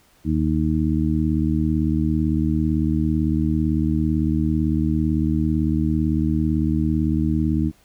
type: harmonic tone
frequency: 77.9 Hz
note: D#2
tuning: 3 cents sharp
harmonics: 1 / 2 / 3 / 4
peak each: -23 / -23 / -23 / -23 dBFS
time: 0.24-7.72 s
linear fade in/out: 50 ms
effects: pink hiss -57 dBFS RMS until 7.84 s